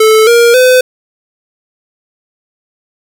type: tone with pitch steps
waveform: square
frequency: 436.7 / 470.8 / 507.5 Hz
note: A4 / A#4 / B4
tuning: -13 / +17 / +47 cents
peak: -4 dBFS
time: 0-0.81 s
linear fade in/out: 5 ms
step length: 270 ms
effects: none